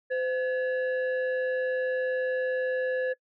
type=tone pair together; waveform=sine; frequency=512 / 1702.4 Hz; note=C5 / G#6; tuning=-38 / +42 cents; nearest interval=octave + major sixth; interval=2080 cents; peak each=-25 / -30 dBFS; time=0.1-3.14 s; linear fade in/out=20 ms; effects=noise-tail reverb RT60 0.1 s tail -23 dB re dry + tanh soft clip ceiling -22 dBFS